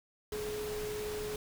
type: tone in noise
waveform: sine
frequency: 423 Hz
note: G#4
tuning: 32 cents sharp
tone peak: -36 dBFS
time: 0.32-1.36 s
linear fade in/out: 2 ms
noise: pink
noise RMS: -43 dBFS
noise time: 0.32-1.36 s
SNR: +4 dB
effects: none